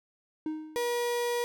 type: tone with exponential decay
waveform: triangle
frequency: 311.1 Hz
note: D#4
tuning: in tune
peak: -26 dBFS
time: 0.46-1.06 s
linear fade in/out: 2 ms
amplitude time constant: 130 ms
type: tone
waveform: 35% pulse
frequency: 480 Hz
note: B4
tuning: 49 cents flat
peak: -26 dBFS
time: 0.76-1.44 s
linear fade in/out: 0 ms
effects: none